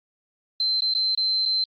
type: tone with dropouts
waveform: sine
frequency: 4100 Hz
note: C8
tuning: 36 cents flat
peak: -20 dBFS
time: 0.6-1.64 s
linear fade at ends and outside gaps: 2 ms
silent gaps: 0.806-0.82 / 0.938-0.949 / 1.15-1.175 / 1.454-1.459 s
effects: Opus 24 kbps